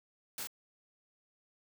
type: noise with echo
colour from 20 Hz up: white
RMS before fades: -40 dBFS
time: 0.38-0.43 s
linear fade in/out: 2 ms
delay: 42 ms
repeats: 1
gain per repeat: -2 dB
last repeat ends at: 0.472 s
effects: none